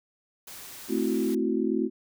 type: noise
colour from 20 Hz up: white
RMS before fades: -43 dBFS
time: 0.47-1.35 s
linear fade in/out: 5 ms
type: chord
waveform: sine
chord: F# half-diminished seventh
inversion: first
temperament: equal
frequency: 220 / 261.6 / 329.6 / 370 Hz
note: A3 / C4 / E4 / F#4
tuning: 0 / 0 / 0 / 0 cents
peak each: -29 dBFS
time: 0.88-1.9 s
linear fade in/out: 50 ms
effects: none